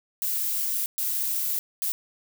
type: noise bursts at uneven times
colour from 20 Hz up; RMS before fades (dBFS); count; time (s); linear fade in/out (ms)
violet; -27; 3; 0.22-0.86 / 0.98-1.59 / 1.82-1.92; 0
effects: none